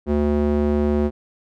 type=tone with band-pass filter; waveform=square; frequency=73.42 Hz; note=D2; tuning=in tune; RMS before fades=-19 dBFS; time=0.06-1.11 s; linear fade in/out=50 ms; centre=320 Hz; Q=1.4; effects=none